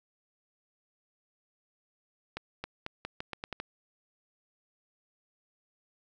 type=accelerating click train; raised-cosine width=0.3 ms; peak=-20 dBFS; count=9; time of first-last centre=2.37-3.601 s; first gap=270 ms; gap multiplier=0.83; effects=none